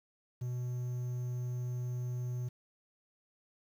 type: tone with quantisation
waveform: triangle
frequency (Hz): 123.47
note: B2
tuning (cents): 0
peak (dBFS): -32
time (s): 0.41-2.49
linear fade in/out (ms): 10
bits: 10
effects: none

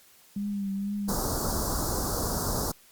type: tone with vibrato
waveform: sine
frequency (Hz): 200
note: G3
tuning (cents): +35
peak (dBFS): -28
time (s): 0.36-1.13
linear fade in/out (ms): 5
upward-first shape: triangle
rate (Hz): 2.1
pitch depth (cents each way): 48
type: band-stop noise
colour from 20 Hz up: pink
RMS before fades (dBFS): -29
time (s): 1.08-2.72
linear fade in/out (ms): 10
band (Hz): 1400 to 4500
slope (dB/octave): 48
effects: white hiss -57 dBFS RMS until 2.91 s + Opus 48 kbps

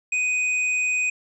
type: tone with tanh clipping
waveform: triangle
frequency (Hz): 2495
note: D#7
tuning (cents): +4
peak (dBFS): -22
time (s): 0.12-1.1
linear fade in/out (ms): 5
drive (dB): 14
effects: resampled to 22050 Hz

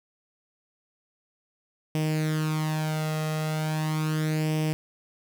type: tone with flanger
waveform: sawtooth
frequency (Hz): 155.56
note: D#3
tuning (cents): 0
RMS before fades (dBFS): -27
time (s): 1.95-4.73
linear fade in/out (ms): 0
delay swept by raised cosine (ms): 0.36 to 1.56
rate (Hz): 0.38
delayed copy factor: +0.65
effects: none

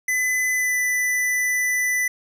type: tone with pitch glide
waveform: square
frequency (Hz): 2011 to 1991.3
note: B6 to B6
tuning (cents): +31 to +14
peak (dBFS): -20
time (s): 0.08-2.08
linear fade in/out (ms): 5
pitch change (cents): -17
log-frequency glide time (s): 0.53-0.77
effects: none

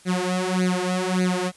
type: tone with flanger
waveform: sawtooth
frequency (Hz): 182.9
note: F#3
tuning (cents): -20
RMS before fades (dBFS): -23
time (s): 0.05-1.52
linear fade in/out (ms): 50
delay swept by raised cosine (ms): 0.46 to 3.96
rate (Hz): 1.7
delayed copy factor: +0.9
effects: white hiss -52 dBFS RMS until 1.56 s + resampled to 24000 Hz

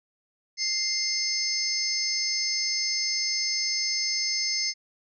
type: tone cluster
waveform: sine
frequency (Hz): 2092 / 4396 / 5180 / 6270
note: C7 / C#8 / E8 / G8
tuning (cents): -1 / -15 / -31 / -1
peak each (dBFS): -33 / -32 / -27 / -32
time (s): 0.57-4.74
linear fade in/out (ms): 50
effects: none

